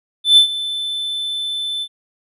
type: tone with ADSR envelope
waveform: triangle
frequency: 3525 Hz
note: A7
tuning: 2 cents sharp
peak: -3 dBFS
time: 0.24-1.88 s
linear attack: 130 ms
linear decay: 100 ms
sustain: -16 dB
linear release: 59 ms
effects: resampled to 32000 Hz